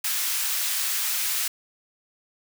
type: high-pass noise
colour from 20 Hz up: white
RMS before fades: -26 dBFS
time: 0.04-1.48 s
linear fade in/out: 5 ms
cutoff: 1400 Hz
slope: 12 dB/octave
effects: none